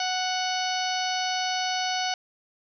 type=harmonic tone; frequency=740 Hz; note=F#5; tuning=in tune; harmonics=1 / 2 / 3 / 4 / 5 / 6 / 7 / 8; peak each=-28 / -34 / -36 / -33 / -38 / -34 / -38 / -37 dBFS; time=0-2.14 s; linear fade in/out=2 ms; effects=none